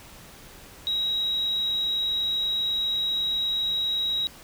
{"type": "tone", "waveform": "triangle", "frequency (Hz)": 3832, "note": "A#7", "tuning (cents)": 47, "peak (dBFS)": -20, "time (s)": [0.87, 4.27], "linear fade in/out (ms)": 0, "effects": ["tanh soft clip ceiling -21 dBFS", "pink hiss -47 dBFS RMS until 4.43 s"]}